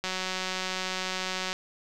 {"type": "click train", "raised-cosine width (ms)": 0.2, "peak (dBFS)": -14, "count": 278, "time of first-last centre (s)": [0.04, 1.529], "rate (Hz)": 186, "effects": []}